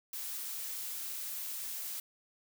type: noise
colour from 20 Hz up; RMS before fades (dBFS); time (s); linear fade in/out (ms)
blue; -40; 0.13-2; 2
effects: none